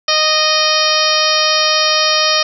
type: harmonic tone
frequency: 619 Hz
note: D#5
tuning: 9 cents flat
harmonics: 1 / 2 / 3 / 4 / 5 / 6 / 7 / 8 / 9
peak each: -19 / -18 / -22 / -21 / -20 / -22 / -20 / -19 / -18 dBFS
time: 0.08-2.43 s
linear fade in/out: 5 ms
effects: none